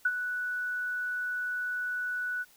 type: tone with ADSR envelope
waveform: sine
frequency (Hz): 1480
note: F#6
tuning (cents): 0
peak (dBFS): -21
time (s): 0.05-2.45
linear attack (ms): 6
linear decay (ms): 48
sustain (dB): -9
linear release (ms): 37
effects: white hiss -60 dBFS RMS until 2.56 s